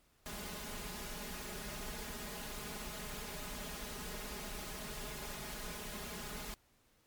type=noise with comb filter; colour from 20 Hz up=pink; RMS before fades=-44 dBFS; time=0.26-6.54 s; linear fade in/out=0 ms; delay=4.8 ms; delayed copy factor=+0.9; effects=pink hiss -71 dBFS RMS until 7.06 s + MP3 96 kbps

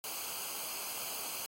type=noise with comb filter; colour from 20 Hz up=white; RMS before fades=-40 dBFS; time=0.04-1.46 s; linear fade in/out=0 ms; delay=0.54 ms; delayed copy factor=-0.7; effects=AAC 48 kbps

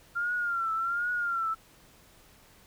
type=tone with vibrato; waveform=sine; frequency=1386 Hz; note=F6; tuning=14 cents flat; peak=-27 dBFS; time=0.15-1.55 s; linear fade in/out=20 ms; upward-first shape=triangle; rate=1.3 Hz; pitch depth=96 cents each way; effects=pink hiss -58 dBFS RMS until 2.66 s

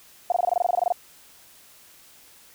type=tone bursts; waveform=sine; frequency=709 Hz; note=F5; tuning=26 cents sharp; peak=-17 dBFS; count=15; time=0.3-0.923 s; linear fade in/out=2 ms; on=21 ms; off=22 ms; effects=white hiss -52 dBFS RMS until 2.54 s

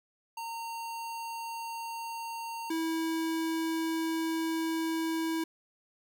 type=tone pair in turn; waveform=square; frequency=919 / 324.9 Hz; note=A#5 / E4; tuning=-25 / -25 cents; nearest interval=octave + tritone; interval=1800 cents; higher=first; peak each=-37 / -30 dBFS; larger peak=second; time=0.37-2.7 / 2.7-5.44 s; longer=second; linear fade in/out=5 ms; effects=none

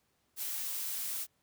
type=noise; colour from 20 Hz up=blue; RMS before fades=-37 dBFS; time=0.36-1.27 s; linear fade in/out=50 ms; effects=pink hiss -75 dBFS RMS until 1.42 s + high-pass 60 Hz 12 dB/octave

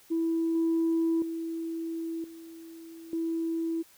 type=tone with level steps; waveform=sine; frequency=329.1 Hz; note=E4; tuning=3 cents flat; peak=-24 / -22 / -31 / -43 / -27 dBFS; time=0.1-3.83 s; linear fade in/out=20 ms; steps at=0.55 / 1.22 / 2.24 / 3.13 s; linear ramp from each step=2 ms; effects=tanh soft clip ceiling -20 dBFS + white hiss -58 dBFS RMS until 3.97 s

